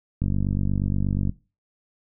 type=click train; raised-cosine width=5 ms; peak=-12 dBFS; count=53; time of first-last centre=0.22-1.294 s; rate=48.4 Hz; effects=noise-tail reverb RT60 0.3 s tail -20 dB re dry